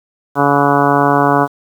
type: harmonic tone with a mistuned harmonic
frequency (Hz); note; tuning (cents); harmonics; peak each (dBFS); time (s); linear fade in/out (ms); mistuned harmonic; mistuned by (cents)
142.2; C#3; +45; 1 / 2 / 3 / 4 / 5 / 6 / 7 / 8 / 9 / 10; -20 / -16 / -18 / -20 / -16 / -19 / -17 / -19 / -22 / -21; 0.35-1.48; 50; 10; +62
effects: 7-bit